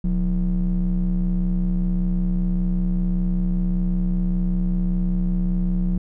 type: ring-modulated tone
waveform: triangle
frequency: 73.42 Hz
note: D2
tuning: in tune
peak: -13 dBFS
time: 0.04-5.98 s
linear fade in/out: 5 ms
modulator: 106 Hz
effects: none